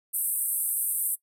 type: band-pass noise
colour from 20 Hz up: white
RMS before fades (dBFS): -28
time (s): 0.13-1.16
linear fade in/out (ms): 20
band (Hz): 8400 to 14000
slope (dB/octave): 96
effects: noise-tail reverb RT60 0.1 s tail -21 dB re dry